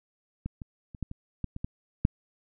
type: clicks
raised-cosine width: 5 ms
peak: -20 / -26 / -30 / -19 / -26 / -18 / -24 / -19 / -8 dBFS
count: 9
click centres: 0.46 / 0.618 / 0.948 / 1.027 / 1.114 / 1.443 / 1.564 / 1.645 / 2.051 s
effects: none